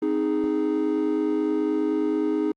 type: chord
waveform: triangle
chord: Ab major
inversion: first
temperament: equal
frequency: 261.6 / 311.1 / 415.3 Hz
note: C4 / Eb4 / Ab4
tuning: 0 / 0 / 0 cents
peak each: -27 / -21 / -24 dBFS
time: 0.02-2.52 s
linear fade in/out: 5 ms
effects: tanh soft clip ceiling -10 dBFS + Opus 24 kbps